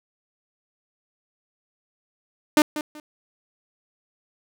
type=tone with echo; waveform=sawtooth; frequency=301.7 Hz; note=D4; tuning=47 cents sharp; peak=-9 dBFS; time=2.57-2.62 s; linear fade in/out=2 ms; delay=190 ms; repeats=2; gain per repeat=-13 dB; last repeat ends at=3 s; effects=none

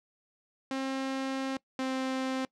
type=tone pair in turn; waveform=sawtooth; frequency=267 / 262.1 Hz; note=C4 / C4; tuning=+35 / +3 cents; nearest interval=unison; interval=32 cents; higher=first; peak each=-27 / -26 dBFS; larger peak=second; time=0.71-1.57 / 1.79-2.45 s; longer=first; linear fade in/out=2 ms; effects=noise-tail reverb RT60 0.1 s tail -22 dB re dry + low-pass 6000 Hz 12 dB/octave

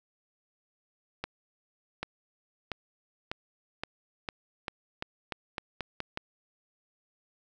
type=accelerating click train; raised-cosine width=0.3 ms; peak=-17 dBFS; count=13; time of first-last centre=1.24-6.174 s; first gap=790 ms; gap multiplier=0.87; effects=none

